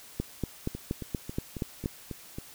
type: two click trains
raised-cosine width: 3 ms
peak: -16 / -23 dBFS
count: 8 / 7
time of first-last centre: 0.2-1.859 / 0.75-2.385 s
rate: 4.22 / 3.67 Hz
effects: white hiss -50 dBFS RMS until 2.54 s